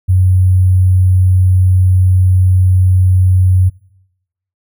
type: tone with sample-and-hold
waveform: sine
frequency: 92.5 Hz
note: F#2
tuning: in tune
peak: -6 dBFS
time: 0.08-3.7 s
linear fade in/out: 20 ms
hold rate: 11025 Hz
effects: noise-tail reverb RT60 0.9 s tail -24 dB re dry